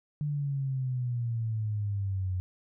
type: exponential sweep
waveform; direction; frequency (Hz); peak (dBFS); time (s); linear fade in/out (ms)
sine; down; 149.7 to 90.7; -28; 0.21-2.4; 0
effects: none